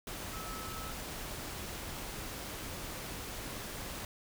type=tone in noise; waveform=sine; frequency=1300 Hz; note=E6; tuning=24 cents flat; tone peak=-45 dBFS; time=0.33-0.91 s; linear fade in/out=2 ms; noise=pink; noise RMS=-42 dBFS; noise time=0.07-4.05 s; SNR=-6 dB; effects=none